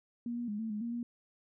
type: tone with pitch steps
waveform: sine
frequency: 237.4 / 239.7 / 207.9 / 223.6 / 210.1 / 234.5 / 238 Hz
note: A#3 / A#3 / G#3 / A3 / G#3 / A#3 / A#3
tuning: +32 / +48 / +2 / +28 / +20 / +11 / +36 cents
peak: -34 dBFS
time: 0.26-1.03 s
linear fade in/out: 2 ms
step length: 110 ms
effects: none